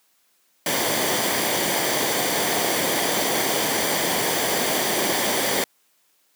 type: noise with comb filter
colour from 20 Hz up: pink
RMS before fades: -22 dBFS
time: 0.66-5.64 s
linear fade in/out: 2 ms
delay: 0.75 ms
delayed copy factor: -0.5
effects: white hiss -64 dBFS RMS until 6.35 s + high-pass 200 Hz 12 dB/octave